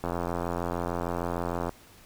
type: click train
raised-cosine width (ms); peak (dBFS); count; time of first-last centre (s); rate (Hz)
1; -16; 144; 0.04-1.693; 86.5
effects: pink hiss -54 dBFS RMS until 2.05 s

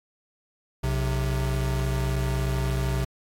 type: tone pair together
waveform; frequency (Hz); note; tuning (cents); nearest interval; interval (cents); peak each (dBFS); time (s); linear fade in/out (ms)
square; 61.27 / 130.81; B1 / C3; -13 / 0; octave + minor second; 1313; -27; 0.83-3.05; 10
effects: AAC 64 kbps

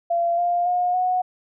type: tone with pitch steps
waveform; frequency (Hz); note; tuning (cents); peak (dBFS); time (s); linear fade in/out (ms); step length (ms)
sine; 685 / 700.6 / 716.6 / 732.9; F5 / F5 / F5 / F#5; -34 / +5 / +44 / -17; -18; 0.1-1.22; 10; 280
effects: none

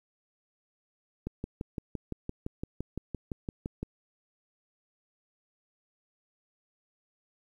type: click train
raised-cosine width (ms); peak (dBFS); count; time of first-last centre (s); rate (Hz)
3; -21; 16; 1.27-3.83; 5.86
effects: 10-bit

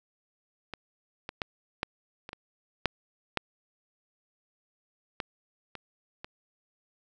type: clicks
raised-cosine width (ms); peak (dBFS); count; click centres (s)
0.3; -21 / -20 / -14 / -12 / -25 / -23 / -8 / -10 / -15 / -23 / -23; 11; 0.737 / 1.291 / 1.418 / 1.831 / 2.291 / 2.331 / 2.857 / 3.373 / 5.202 / 5.753 / 6.245
effects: none

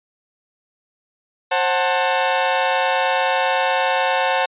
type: chord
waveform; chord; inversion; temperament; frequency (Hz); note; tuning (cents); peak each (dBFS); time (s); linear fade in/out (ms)
sawtooth; F# diminished; second; just; 532.8 / 740 / 888; C5 / F#5 / A5; +31 / 0 / +16; -17; 1.51-4.46; 10
effects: resampled to 8000 Hz

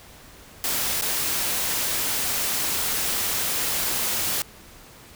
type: noise with dropouts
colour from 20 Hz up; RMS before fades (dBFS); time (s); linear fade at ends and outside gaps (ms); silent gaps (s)
white; -25; 0.64-4.42; 1; 1.012-1.021
effects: pink hiss -47 dBFS RMS until 5.15 s

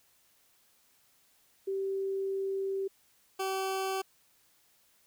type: tone pair in turn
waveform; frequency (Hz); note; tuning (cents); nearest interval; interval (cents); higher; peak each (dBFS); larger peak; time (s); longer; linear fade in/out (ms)
sine / 20% pulse; 388.4 / 383.1; G4 / G4; -16 / -40; unison; 24; first; -30 / -26; second; 1.67-2.88 / 3.39-4.02; first; 10
effects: white hiss -67 dBFS RMS until 5.06 s

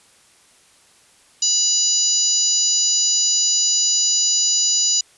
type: harmonic tone with a mistuned harmonic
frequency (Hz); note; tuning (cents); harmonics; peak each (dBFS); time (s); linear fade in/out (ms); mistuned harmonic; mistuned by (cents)
990; B5; +4; 3 / 4 / 5 / 6 / 7; -29 / -25 / -21 / -22 / -18; 1.42-5.01; 5; 3; -42
effects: white hiss -53 dBFS RMS until 5.17 s + resampled to 24000 Hz

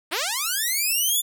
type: linear sweep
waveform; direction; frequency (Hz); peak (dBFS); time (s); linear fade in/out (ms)
5% pulse; up; 282.1 to 3538; -12; 0.11-1.22; 20
effects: none

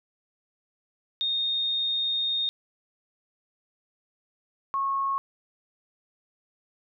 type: tone pair in turn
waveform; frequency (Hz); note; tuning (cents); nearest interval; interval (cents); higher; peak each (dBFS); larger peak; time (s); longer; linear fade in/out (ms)
sine; 3688 / 1094.2; A#7 / C#6; -19 / -23; octave + major sixth; 2104; first; -24; neither; 1.21-2.49 / 4.74-5.18; first; 0
effects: none

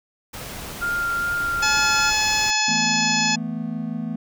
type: noise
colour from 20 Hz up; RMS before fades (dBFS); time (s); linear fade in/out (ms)
pink; -34; 0.33-2.51; 10
type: tone with vibrato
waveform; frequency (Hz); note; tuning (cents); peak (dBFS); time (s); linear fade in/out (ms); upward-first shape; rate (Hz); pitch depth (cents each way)
sine; 1396.9; F6; 0; -21; 0.81-2.11; 20; sine; 2.4; 11
type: harmonic tone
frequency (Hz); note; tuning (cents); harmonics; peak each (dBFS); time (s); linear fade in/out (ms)
856; A5; -48; 1 / 2 / 3 / 4 / 5 / 6 / 7 / 8; -25 / -27 / -24 / -29 / -29 / -25 / -30 / -27; 1.62-3.36; 10
type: chord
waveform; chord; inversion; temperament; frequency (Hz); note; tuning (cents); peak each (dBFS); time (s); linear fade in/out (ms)
triangle; E suspended fourth; none; equal with one note detuned; 164.81 / 220 / 245.8; E3 / A3 / B3; 0 / 0 / -8; -29 / -26 / -28; 2.68-4.16; 5
effects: none

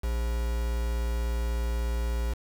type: tone with quantisation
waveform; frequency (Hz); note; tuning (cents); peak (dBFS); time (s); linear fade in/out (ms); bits
triangle; 58.27; A#1; 0; -24; 0.03-2.34; 10; 6
effects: none

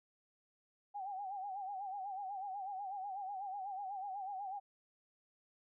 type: tone with vibrato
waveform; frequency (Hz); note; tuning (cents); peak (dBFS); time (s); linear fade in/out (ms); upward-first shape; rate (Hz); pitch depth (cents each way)
sine; 784; G5; 0; -40; 0.94-4.6; 20; sine; 8.1; 91
effects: none

